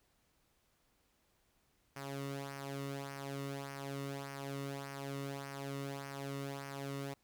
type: tone with flanger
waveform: sawtooth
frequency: 138.59 Hz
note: C#3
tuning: in tune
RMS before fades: -43 dBFS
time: 1.96-7.14 s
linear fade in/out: 5 ms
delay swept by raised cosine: 0.26 to 1.26 ms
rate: 1.7 Hz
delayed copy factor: -0.65
effects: pink hiss -75 dBFS RMS until 7.23 s